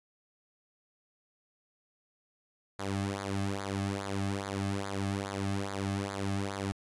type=tone with flanger; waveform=sawtooth; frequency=98.6 Hz; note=G2; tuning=11 cents sharp; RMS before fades=-34 dBFS; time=2.79-6.72 s; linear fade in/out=0 ms; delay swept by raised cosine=0.35 to 2.15 ms; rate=2.4 Hz; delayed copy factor=-0.8; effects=resampled to 24000 Hz